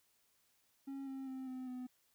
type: tone with pitch steps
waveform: triangle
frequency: 273.1 / 267.6 / 262.3 / 257 / 251.9 Hz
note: C#4 / C4 / C4 / C4 / B3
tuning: -26 / +39 / +4 / -31 / +34 cents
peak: -40 dBFS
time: 0.87-1.87 s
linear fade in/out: 10 ms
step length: 200 ms
effects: white hiss -75 dBFS RMS until 2.14 s